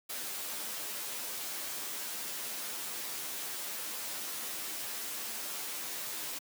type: noise with comb filter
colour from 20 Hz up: white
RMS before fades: -39 dBFS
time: 0.09-6.39 s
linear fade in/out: 10 ms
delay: 11 ms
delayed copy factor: -0.85
effects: high-pass 200 Hz 12 dB/octave